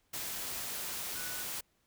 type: tone in noise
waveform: sine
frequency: 1480 Hz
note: F#6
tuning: in tune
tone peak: -46 dBFS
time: 1.15-1.43 s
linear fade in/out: 10 ms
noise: white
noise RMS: -39 dBFS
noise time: 0.13-1.61 s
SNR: -10 dB
effects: pink hiss -74 dBFS RMS until 1.86 s